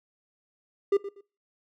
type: tone with echo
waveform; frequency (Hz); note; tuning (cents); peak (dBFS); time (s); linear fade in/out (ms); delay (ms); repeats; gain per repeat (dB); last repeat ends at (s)
triangle; 399; G4; +31; -17; 0.92-0.97; 5; 120; 2; -14; 1.21
effects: noise-tail reverb RT60 0.3 s tail -20 dB re dry